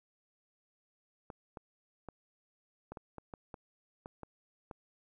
clicks, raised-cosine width 1 ms, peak -30 dBFS, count 11, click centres 1.302 / 1.572 / 2.087 / 2.92 / 2.972 / 3.183 / 3.338 / 3.542 / 4.059 / 4.233 / 4.712 s, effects 12-bit

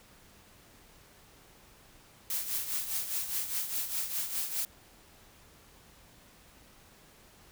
blue noise with tremolo, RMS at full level -31 dBFS, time 2.3-4.65 s, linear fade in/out 2 ms, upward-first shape triangle, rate 4.9 Hz, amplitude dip 70%, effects pink hiss -58 dBFS RMS until 7.51 s

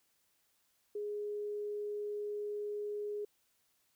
sine tone, 415.3 Hz, G#4, in tune, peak -36 dBFS, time 0.95-3.25 s, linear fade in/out 5 ms, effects white hiss -75 dBFS RMS until 3.95 s

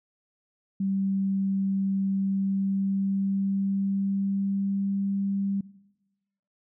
sine tone with pitch glide, 194.4 to 197.34 Hz, G3 to G3, -14 to +12 cents, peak -24 dBFS, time 0.8-5.61 s, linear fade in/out 5 ms, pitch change +26 cents, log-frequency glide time 2.1-5.01 s, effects noise-tail reverb RT60 1.0 s tail -20 dB re dry

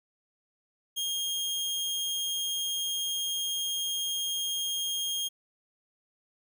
sawtooth tone, 3238 Hz, G#7, 45 cents flat, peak -26 dBFS, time 0.96-5.29 s, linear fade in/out 20 ms, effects none

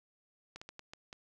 slowing click train, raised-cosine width 0.2 ms, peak -29 dBFS, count 6, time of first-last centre 0.56-1.129 s, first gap 55 ms, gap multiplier 1.37, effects none

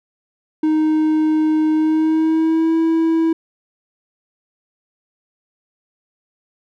triangle tone with pitch glide, 311.1 to 326 Hz, D#4 to E4, 0 to -19 cents, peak -11 dBFS, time 0.63-3.33 s, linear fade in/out 5 ms, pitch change +81 cents, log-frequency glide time 1.73-2.76 s, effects none

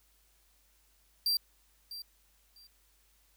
45% pulse tone with echo, 4716 Hz, D8, 6 cents sharp, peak -26 dBFS, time 1.26-1.37 s, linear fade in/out 2 ms, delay 650 ms, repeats 2, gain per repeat -14 dB, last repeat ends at 2.67 s, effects added 50 Hz sine -69 dBFS peak until 3.36 s + white hiss -69 dBFS RMS until 3.36 s

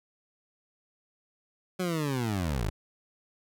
20% pulse linear sweep, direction down, 187.4 to 44.9 Hz, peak -23 dBFS, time 1.79-2.7 s, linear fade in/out 10 ms, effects none

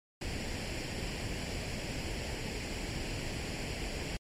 pink noise with comb filter, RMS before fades -37 dBFS, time 0.21-4.17 s, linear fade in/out 5 ms, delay 0.4 ms, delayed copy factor +0.65, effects low-pass 7000 Hz 12 dB/octave + MP3 64 kbps

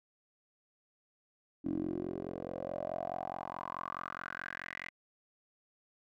10% pulse tone with band-pass filter sweep, 44.69 Hz, F1, 41 cents sharp, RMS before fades -40 dBFS, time 1.64-4.9 s, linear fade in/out 20 ms, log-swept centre 290 to 2100 Hz, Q 6, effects none

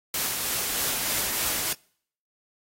white noise with tremolo, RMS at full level -26 dBFS, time 0.14-1.73 s, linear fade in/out 2 ms, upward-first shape triangle, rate 3.2 Hz, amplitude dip 30%, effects noise-tail reverb RT60 0.6 s tail -26 dB re dry + AAC 48 kbps

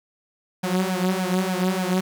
sawtooth tone with flanger, 185 Hz, F#3, in tune, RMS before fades -23 dBFS, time 0.63-2.01 s, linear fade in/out 10 ms, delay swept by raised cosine 1.2 to 5.7 ms, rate 3.4 Hz, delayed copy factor +0.8, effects 9-bit

